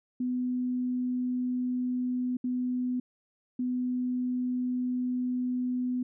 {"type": "tone bursts at uneven times", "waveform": "sine", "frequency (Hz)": 250, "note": "B3", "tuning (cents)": 21, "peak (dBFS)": -27, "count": 3, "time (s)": [[0.2, 2.37], [2.44, 3], [3.59, 6.03]], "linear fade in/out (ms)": 5, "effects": []}